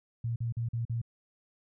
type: tone bursts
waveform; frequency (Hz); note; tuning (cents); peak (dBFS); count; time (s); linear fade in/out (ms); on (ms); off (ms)
sine; 116.54; A#2; 0; -29; 5; 0.24-1.016; 5; 120; 44
effects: none